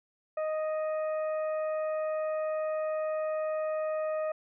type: harmonic tone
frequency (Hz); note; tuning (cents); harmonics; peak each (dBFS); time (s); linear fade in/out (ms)
622.3; D#5; 0; 1 / 2 / 3 / 4; -29 / -40 / -48 / -52; 0.37-4.32; 5
effects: none